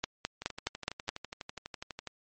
two click trains, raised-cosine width 0.2 ms, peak -22 / -13 dBFS, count 21 / 6, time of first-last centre 0.42-2.073 / 0.04-1.09 s, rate 12.1 / 4.76 Hz, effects MP3 32 kbps

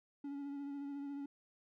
triangle tone with vibrato, 282.1 Hz, C#4, 30 cents sharp, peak -39 dBFS, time 0.24-1.26 s, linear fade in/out 5 ms, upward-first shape sine, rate 14 Hz, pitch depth 24 cents each way, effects none

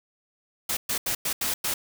white noise bursts at uneven times, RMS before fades -27 dBFS, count 6, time 0.69-0.77 / 0.89-0.98 / 1.06-1.15 / 1.25-1.33 / 1.41-1.54 / 1.64-1.74 s, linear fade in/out 5 ms, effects none

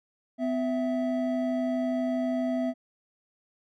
triangle tone pair together, 253 / 659.3 Hz, B3 / E5, +42 / 0 cents, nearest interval octave + perfect fourth, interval 1658 cents, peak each -25 / -28 dBFS, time 0.38-2.74 s, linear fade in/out 50 ms, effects none

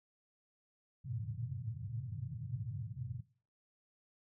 pink band-pass noise, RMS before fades -42 dBFS, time 1.04-3.21 s, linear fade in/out 10 ms, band 100 to 140 Hz, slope 48 dB/octave, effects noise-tail reverb RT60 0.4 s tail -18 dB re dry

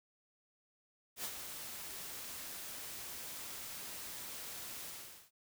white noise with ADSR envelope, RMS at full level -39 dBFS, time 1.16-5.31 s, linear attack 86 ms, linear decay 56 ms, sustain -7 dB, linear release 450 ms, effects none

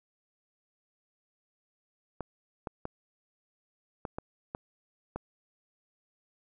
clicks, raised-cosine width 1 ms, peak -21 dBFS, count 7, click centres 2.207 / 2.672 / 2.854 / 4.052 / 4.185 / 4.549 / 5.16 s, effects none

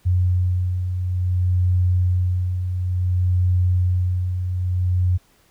sine beating tone pair, 90 / 90.57 Hz, F#2 / F#2, -47 / -36 cents, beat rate 0.57 Hz, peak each -26 / -17 dBFS, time 0.05-5.18 s, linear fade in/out 20 ms, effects pink hiss -58 dBFS RMS until 5.5 s

